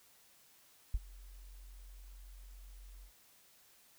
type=tone with ADSR envelope; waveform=sine; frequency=45.28 Hz; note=F#1; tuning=37 cents flat; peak=-26 dBFS; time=0.94-3.12 s; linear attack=6 ms; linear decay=33 ms; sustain=-24 dB; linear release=88 ms; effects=white hiss -65 dBFS RMS until 3.98 s